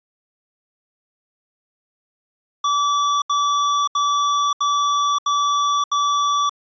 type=tone bursts; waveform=square; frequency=1154 Hz; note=D6; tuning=31 cents flat; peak=-17 dBFS; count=6; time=2.64-6.495 s; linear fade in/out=5 ms; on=580 ms; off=75 ms; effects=resampled to 16000 Hz